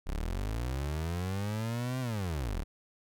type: linear two-way sweep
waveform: 30% pulse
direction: up then down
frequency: 30.87 to 130.81 to 30.87 Hz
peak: -29 dBFS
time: 0.06-2.64 s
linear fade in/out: 20 ms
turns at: 2 s
effects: none